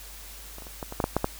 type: clicks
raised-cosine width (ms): 1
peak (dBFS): -28 / -30 / -29 / -19 / -22 / -11 / -9 / -8 / -9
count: 9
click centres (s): 0.584 / 0.622 / 0.668 / 0.828 / 0.924 / 1.002 / 1.041 / 1.166 / 1.244
effects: added 50 Hz sine -45 dBFS peak until 1.39 s + white hiss -45 dBFS RMS until 1.39 s